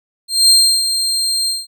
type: tone with ADSR envelope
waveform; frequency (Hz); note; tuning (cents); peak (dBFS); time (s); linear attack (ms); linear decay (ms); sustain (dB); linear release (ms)
30% pulse; 4186; C8; 0; -3; 0.28-1.67; 210; 330; -9; 190
effects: none